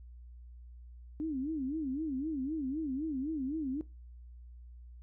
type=tone with vibrato; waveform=sine; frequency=288.4 Hz; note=D4; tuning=31 cents flat; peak=-32 dBFS; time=1.2-3.81 s; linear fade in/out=0 ms; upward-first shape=sine; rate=3.9 Hz; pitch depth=200 cents each way; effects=noise-tail reverb RT60 0.2 s tail -17 dB re dry + added 60 Hz sine -48 dBFS peak until 5.02 s